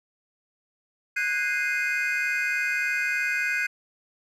triangle chord, Ab dominant seventh, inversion third, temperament equal with one note detuned, 1480 / 1623.3 / 2093 / 2489 Hz, Gb6 / Ab6 / C7 / Eb7, 0 / -40 / 0 / 0 cents, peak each -27 dBFS, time 1.16-3.67 s, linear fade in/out 10 ms, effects tanh soft clip ceiling -15 dBFS

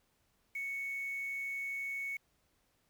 sine tone with quantisation, 2217 Hz, C#7, in tune, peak -36 dBFS, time 0.55-2.17 s, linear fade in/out 5 ms, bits 9, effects pink hiss -75 dBFS RMS until 2.89 s

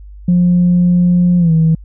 sine tone with pitch glide, 177.1 to 161.47 Hz, F3 to E3, +24 to -35 cents, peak -6 dBFS, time 0.28-1.75 s, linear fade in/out 5 ms, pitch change -159 cents, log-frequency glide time 1.38-1.52 s, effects tanh soft clip ceiling -4 dBFS + added 50 Hz sine -31 dBFS peak until 1.84 s

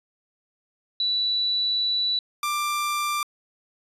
sine / sawtooth tone pair in turn, 3951 / 1183.5 Hz, B7 / D6, 0 / +13 cents, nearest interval octave + major sixth, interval 2087 cents, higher first, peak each -21 / -20 dBFS, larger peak second, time 1-2.19 / 2.43-3.23 s, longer first, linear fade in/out 2 ms, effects resampled to 32000 Hz

